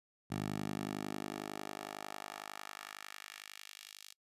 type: tone with high-pass filter sweep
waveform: 10% pulse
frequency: 51 Hz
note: G#1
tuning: 31 cents flat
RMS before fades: -44 dBFS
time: 0.3-4.14 s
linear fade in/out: 20 ms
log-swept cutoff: 130 to 4000 Hz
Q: 1.1
effects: noise-tail reverb RT60 0.1 s tail -25 dB re dry + resampled to 32000 Hz